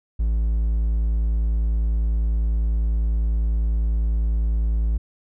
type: tone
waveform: triangle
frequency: 55 Hz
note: A1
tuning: in tune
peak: -16 dBFS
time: 0.19-4.98 s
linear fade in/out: 10 ms
effects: none